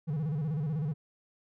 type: tone with vibrato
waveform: triangle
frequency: 151.6 Hz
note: D#3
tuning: 45 cents flat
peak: -27 dBFS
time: 0.07-0.94 s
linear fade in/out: 20 ms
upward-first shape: square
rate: 16 Hz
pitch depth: 120 cents each way
effects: none